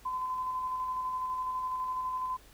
sine tone with tremolo, 1021 Hz, C6, 43 cents flat, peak -30 dBFS, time 0.05-2.37 s, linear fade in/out 10 ms, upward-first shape square, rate 12 Hz, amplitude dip 25%, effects added 50 Hz sine -57 dBFS peak until 2.53 s + pink hiss -58 dBFS RMS until 2.53 s

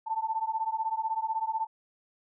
sine beating tone pair, 880 / 896 Hz, A5 / A5, 0 / +31 cents, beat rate 16 Hz, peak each -31 dBFS, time 0.06-1.67 s, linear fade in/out 20 ms, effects none

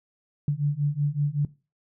sine beating tone pair, 142.7 / 148 Hz, D3 / D3, -49 / +14 cents, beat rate 5.3 Hz, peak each -25 dBFS, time 0.48-1.45 s, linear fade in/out 2 ms, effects noise-tail reverb RT60 0.3 s tail -19 dB re dry

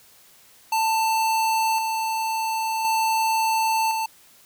square tone with tremolo, 889 Hz, A5, 18 cents sharp, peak -20 dBFS, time 0.72-4.06 s, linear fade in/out 5 ms, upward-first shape square, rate 0.47 Hz, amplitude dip 35%, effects white hiss -53 dBFS RMS until 4.45 s

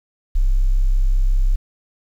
sine tone, 32.7 Hz, C1, in tune, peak -11 dBFS, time 0.35-1.56 s, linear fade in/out 10 ms, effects tanh soft clip ceiling -9 dBFS + 8-bit

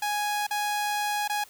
sawtooth tone with dropouts, 830.6 Hz, G#5, in tune, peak -22 dBFS, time 0.02-1.44 s, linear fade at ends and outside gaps 5 ms, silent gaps 0.468-0.508 / 1.278-1.296 s, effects white hiss -53 dBFS RMS until 1.49 s

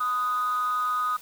sine tone with amplitude modulation, 1244 Hz, D#6, 1 cent flat, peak -19 dBFS, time 0-1.17 s, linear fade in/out 10 ms, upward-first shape sine, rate 233 Hz, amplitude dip 65%, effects tanh soft clip ceiling -19 dBFS + white hiss -48 dBFS RMS until 1.21 s

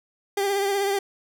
30% pulse tone with vibrato, 397.8 Hz, G4, 25 cents sharp, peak -19 dBFS, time 0.37-0.99 s, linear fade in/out 5 ms, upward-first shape triangle, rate 16 Hz, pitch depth 43 cents each way, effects none

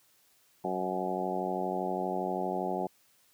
harmonic tone with a mistuned harmonic, 92.5 Hz, F#2, in tune, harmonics 2 / 3 / 4 / 5 / 6 / 7 / 8 / 9, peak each -38 / -41 / -36 / -41 / -40 / -38 / -36 / -38 dBFS, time 0.64-2.87 s, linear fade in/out 5 ms, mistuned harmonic 9, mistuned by +23 cents, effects white hiss -66 dBFS RMS until 3.33 s + high-pass 60 Hz 12 dB/octave

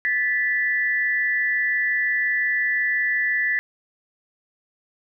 sine tone pair together, 1748 / 1973.7 Hz, A6 / B6, -12 / -2 cents, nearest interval major second, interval 210 cents, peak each -22 dBFS, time 0.05-3.59 s, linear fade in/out 0 ms, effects none

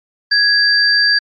sine tone pair together, 1661.2 / 4693 Hz, G#6 / D8, 0 / -2 cents, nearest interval octave + tritone, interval 1798 cents, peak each -12 dBFS, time 0.31-1.19 s, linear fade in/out 10 ms, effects MP3 48 kbps

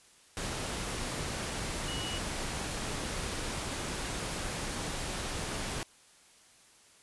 sine tone in noise, 2920 Hz, F#7, 24 cents flat, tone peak -39 dBFS, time 1.88-2.18 s, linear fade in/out 0 ms, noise pink, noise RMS -36 dBFS, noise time 0.37-5.83 s, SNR -6 dB, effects white hiss -60 dBFS RMS until 7.02 s + resampled to 24000 Hz

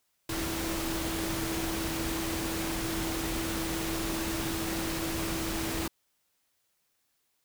sine tone in noise, 327.7 Hz, E4, 10 cents flat, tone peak -34 dBFS, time 0.29-5.88 s, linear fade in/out 5 ms, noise pink, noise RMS -34 dBFS, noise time 0.29-5.88 s, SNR -3 dB, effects white hiss -75 dBFS RMS until 7.44 s

